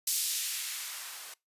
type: noise with band-pass filter sweep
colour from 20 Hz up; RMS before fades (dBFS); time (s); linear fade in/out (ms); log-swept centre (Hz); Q
violet; -35; 0.07-1.34; 5; 5300 to 660; 0.86
effects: noise-tail reverb RT60 0.2 s tail -23 dB re dry + resampled to 32000 Hz